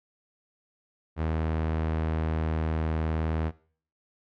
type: tone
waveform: sawtooth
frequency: 79.5 Hz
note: D#2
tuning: 38 cents sharp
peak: -22 dBFS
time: 1.16-3.52 s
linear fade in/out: 50 ms
effects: noise-tail reverb RT60 0.5 s tail -20 dB re dry + low-pass 2000 Hz 12 dB/octave